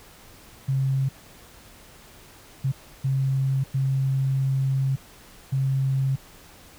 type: tone bursts at uneven times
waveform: sine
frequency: 134.4 Hz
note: C3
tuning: 47 cents sharp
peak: -20 dBFS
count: 5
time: 0.68-1.09 / 2.64-2.72 / 3.04-3.64 / 3.74-4.96 / 5.52-6.16 s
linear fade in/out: 10 ms
effects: pink hiss -49 dBFS RMS until 6.78 s